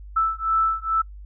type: beating tone pair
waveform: sine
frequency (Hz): 1318 / 1320.3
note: E6 / E6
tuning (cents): -1 / +2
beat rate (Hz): 2.3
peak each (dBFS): -22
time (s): 0.16-1.02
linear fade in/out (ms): 10
effects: noise-tail reverb RT60 0.1 s tail -23 dB re dry + added 50 Hz sine -37 dBFS peak until 1.25 s